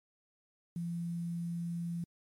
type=tone with quantisation; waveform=sine; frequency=170.6 Hz; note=F3; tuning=40 cents flat; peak=-34 dBFS; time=0.76-2.04 s; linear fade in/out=2 ms; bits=10; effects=MP3 64 kbps